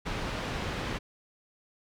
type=low-pass noise; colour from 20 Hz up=pink; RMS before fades=-34 dBFS; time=0.05-0.99 s; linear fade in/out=20 ms; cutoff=3600 Hz; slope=12 dB/octave; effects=none